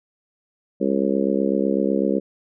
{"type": "harmonic tone", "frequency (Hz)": 68, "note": "C#2", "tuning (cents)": -33, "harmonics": [3, 4, 5, 6, 7, 8], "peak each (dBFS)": [-23, -24, -25, -26, -26, -27], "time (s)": [0.8, 2.2], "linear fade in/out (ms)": 20, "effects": []}